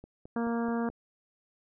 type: click train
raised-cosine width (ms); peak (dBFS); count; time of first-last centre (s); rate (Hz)
2; -33; 5; 0.04-0.9; 4.65
type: harmonic tone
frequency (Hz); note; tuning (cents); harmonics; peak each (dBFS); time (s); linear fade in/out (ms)
233.1; A#3; 0; 1 / 2 / 3 / 4 / 5 / 6 / 7; -29 / -35 / -39 / -41 / -43 / -45 / -46; 0.36-0.89; 2
effects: none